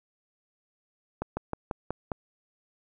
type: slowing click train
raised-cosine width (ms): 1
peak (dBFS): -16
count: 6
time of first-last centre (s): 1.22-2.118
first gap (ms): 150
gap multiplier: 1.09
effects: none